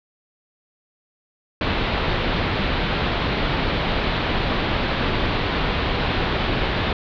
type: low-pass noise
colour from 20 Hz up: pink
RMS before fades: -22 dBFS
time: 1.61-6.93 s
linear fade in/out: 2 ms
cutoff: 4100 Hz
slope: 48 dB/octave
effects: none